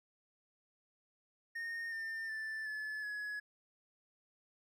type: tone with pitch steps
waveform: triangle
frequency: 1842 / 1802 / 1762.9 / 1724.6 / 1687.2 Hz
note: A#6 / A6 / A6 / A6 / G#6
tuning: -21 / +41 / +3 / -35 / +27 cents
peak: -37 dBFS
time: 1.55-3.4 s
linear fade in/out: 10 ms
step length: 370 ms
effects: none